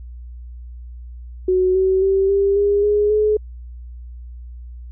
sine tone with pitch steps, 370 / 378.6 / 387.5 / 396.6 / 405.8 / 415.3 / 425 Hz, F#4 / F#4 / G4 / G4 / G#4 / G#4 / G#4, 0 / +40 / -20 / +20 / -40 / 0 / +40 cents, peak -13 dBFS, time 1.48-3.37 s, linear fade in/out 5 ms, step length 270 ms, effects added 60 Hz sine -32 dBFS peak until 4.91 s

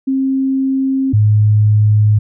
sine tone pair in turn, 267 / 105.96 Hz, C4 / G#2, +35 / +35 cents, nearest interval octave + major third, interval 1600 cents, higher first, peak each -12 / -7 dBFS, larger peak second, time 0.07-1.13 / 1.13-2.19 s, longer neither, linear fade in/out 10 ms, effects none

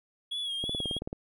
triangle tone with vibrato, 3322 Hz, G#7, in tune, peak -30 dBFS, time 0.31-0.99 s, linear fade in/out 10 ms, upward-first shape sine, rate 3 Hz, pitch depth 58 cents each way
click train, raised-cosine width 2 ms, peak -22 dBFS, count 10, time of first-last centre 0.64-1.129 s, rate 18.4 Hz
effects none

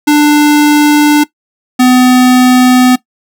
square tone pair in turn, 296.2 / 252.1 Hz, D4 / B3, +15 / +36 cents, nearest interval minor third, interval 279 cents, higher first, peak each -4 dBFS, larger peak neither, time 0.07-1.24 / 1.79-2.96 s, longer neither, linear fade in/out 10 ms, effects noise-tail reverb RT60 0.1 s tail -18 dB re dry

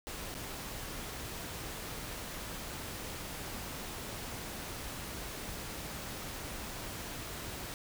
pink noise with dropouts, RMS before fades -42 dBFS, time 0.07-7.74 s, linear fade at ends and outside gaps 0 ms, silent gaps 0.342-0.35 s, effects none

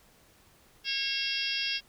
harmonic tone, 545 Hz, C#5, 29 cents flat, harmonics 3 / 4 / 5 / 6 / 7 / 8 / 9 / 10, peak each -40 / -40 / -34 / -34 / -42 / -43 / -35 / -39 dBFS, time 0.84-1.81 s, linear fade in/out 50 ms, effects pink hiss -61 dBFS RMS until 1.88 s

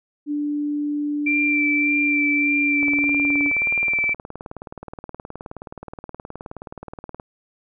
sine tone with pitch glide, 293.7 to 287.3 Hz, D4 to D4, 0 to -38 cents, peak -21 dBFS, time 0.26-3.52 s, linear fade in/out 50 ms, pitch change -38 cents, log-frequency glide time 1.6-2.89 s
sine tone with vibrato, 2349 Hz, D7, in tune, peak -18 dBFS, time 1.26-4.14 s, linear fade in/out 10 ms, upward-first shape sine, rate 1.7 Hz, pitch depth 20 cents each way
click train, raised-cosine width 1 ms, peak -20 dBFS, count 84, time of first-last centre 2.83-7.198 s, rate 19 Hz
effects none

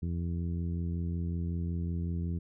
harmonic tone, 85.4 Hz, F2, 38 cents flat, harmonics 1 / 2 / 3 / 4 / 5, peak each -32 / -35 / -44 / -47 / -53 dBFS, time 0.02-2.39 s, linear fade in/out 10 ms, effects none

